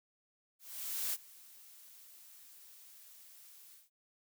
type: noise with ADSR envelope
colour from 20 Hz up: blue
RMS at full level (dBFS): -35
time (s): 0.59-3.9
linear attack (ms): 540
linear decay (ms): 39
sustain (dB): -22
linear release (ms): 170
effects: none